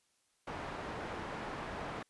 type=low-pass noise; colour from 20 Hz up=white; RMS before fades=-42 dBFS; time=0.47-2.03 s; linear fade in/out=5 ms; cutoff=1200 Hz; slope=12 dB/octave; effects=white hiss -75 dBFS RMS until 2.09 s + resampled to 24000 Hz